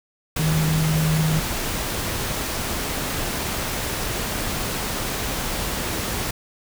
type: tone in noise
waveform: sine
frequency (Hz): 157.1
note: D#3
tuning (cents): +17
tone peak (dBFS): -18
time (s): 0.39-1.4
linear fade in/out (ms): 5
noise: pink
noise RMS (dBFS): -26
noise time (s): 0.36-6.31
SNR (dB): +5
effects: none